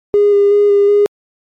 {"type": "tone with vibrato", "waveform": "triangle", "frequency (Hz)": 407.2, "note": "G#4", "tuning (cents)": -34, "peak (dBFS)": -3, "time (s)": [0.14, 1.06], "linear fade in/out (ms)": 0, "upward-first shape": "square", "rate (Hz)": 2.7, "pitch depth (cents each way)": 14, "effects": ["tanh soft clip ceiling -4 dBFS", "MP3 96 kbps"]}